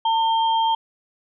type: tone pair together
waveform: sine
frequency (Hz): 902 / 3186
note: A5 / G7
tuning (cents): +43 / +27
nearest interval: octave + minor seventh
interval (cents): 2184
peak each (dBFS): -17 / -27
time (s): 0.05-0.75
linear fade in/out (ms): 5
effects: none